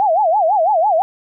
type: tone with vibrato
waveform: sine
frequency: 740 Hz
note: F#5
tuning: in tune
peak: -11 dBFS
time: 0-1.02 s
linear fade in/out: 0 ms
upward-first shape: sine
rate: 6 Hz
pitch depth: 270 cents each way
effects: none